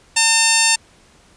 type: harmonic tone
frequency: 900 Hz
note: A5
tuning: 39 cents sharp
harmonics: 1 / 2 / 3 / 4 / 5 / 6 / 7 / 8 / 9 / 10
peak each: -23 / -23 / -18 / -24 / -22 / -22 / -24 / -21 / -21 / -20 dBFS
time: 0.16-0.76 s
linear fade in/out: 10 ms
type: noise bursts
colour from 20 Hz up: violet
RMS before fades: -36 dBFS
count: 5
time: 0.29-0.586 s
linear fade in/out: 2 ms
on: 20 ms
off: 49 ms
effects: pink hiss -51 dBFS RMS until 1.36 s + resampled to 22050 Hz